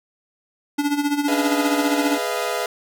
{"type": "tone with tremolo", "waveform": "square", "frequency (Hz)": 289.1, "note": "D4", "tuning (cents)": -27, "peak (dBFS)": -17, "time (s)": [0.78, 2.18], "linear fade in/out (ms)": 10, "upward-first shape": "sine", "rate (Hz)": 15, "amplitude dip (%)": 70}
{"type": "chord", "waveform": "sawtooth", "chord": "F half-diminished seventh", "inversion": "first", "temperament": "equal with one note detuned", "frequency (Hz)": [415.3, 493.9, 622.3, 688], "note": ["Ab4", "Cb5", "Eb5", "F5"], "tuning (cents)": [0, 0, 0, -26], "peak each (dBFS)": [-25, -23, -25, -23], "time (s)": [1.28, 2.66], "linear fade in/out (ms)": 2}
{"effects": []}